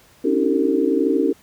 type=tone cluster; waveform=sine; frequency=269.8 / 291.6 / 322.9 / 385.5 / 453.2 Hz; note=C#4 / D4 / E4 / G4 / A#4; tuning=-47 / -12 / -36 / -29 / -49 cents; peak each=-22 dBFS; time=0.24-1.33 s; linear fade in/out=10 ms; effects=pink hiss -52 dBFS RMS until 1.42 s + high-pass 60 Hz 12 dB/octave